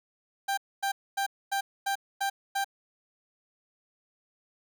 30% pulse tone bursts, 789 Hz, G5, 11 cents sharp, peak -24 dBFS, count 7, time 0.48-2.645 s, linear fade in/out 10 ms, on 95 ms, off 250 ms, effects none

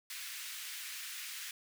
pink high-pass noise, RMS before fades -44 dBFS, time 0.1-1.51 s, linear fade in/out 2 ms, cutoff 1700 Hz, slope 24 dB/octave, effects none

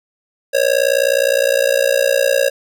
square tone with amplitude modulation, 548 Hz, C#5, 20 cents flat, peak -9 dBFS, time 0.53-2.5 s, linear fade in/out 20 ms, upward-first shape sine, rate 59.6 Hz, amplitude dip 95%, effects none

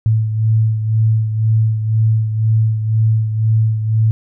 sine beating tone pair, 110 / 112 Hz, A2 / A2, 0 / +31 cents, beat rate 2 Hz, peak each -12 / -20 dBFS, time 0.06-4.11 s, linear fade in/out 0 ms, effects none

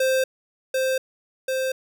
square tone with echo, 523.3 Hz, C5, in tune, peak -19 dBFS, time 0-0.24 s, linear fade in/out 5 ms, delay 740 ms, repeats 2, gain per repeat -2 dB, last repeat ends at 1.72 s, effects none

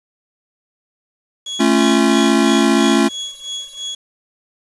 35% pulse tone with tremolo, 3349 Hz, G#7, 14 cents sharp, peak -20 dBFS, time 1.46-3.95 s, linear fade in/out 5 ms, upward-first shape sine, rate 3 Hz, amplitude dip 85%
square chord, A augmented, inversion none, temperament just, 220 / 275 / 343.8 Hz, A3 / C#4 / E#4, 0 / -14 / -27 cents, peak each -16 / -16 / -17 dBFS, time 1.59-3.09 s, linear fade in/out 20 ms
effects resampled to 24000 Hz + 7-bit

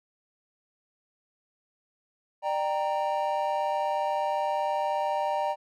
triangle chord, G minor, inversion second, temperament equal with one note detuned, 598.6 / 784 / 932.3 Hz, D5 / G5 / Bb5, +33 / 0 / 0 cents, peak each -28 dBFS, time 2.42-5.56 s, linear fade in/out 50 ms, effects none

